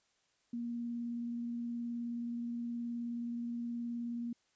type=tone with vibrato; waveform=sine; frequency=236.6 Hz; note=A#3; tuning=26 cents sharp; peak=-36 dBFS; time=0.53-4.33 s; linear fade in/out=5 ms; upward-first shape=square; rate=19 Hz; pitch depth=9 cents each way; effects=white hiss -75 dBFS RMS until 4.55 s + resampled to 16000 Hz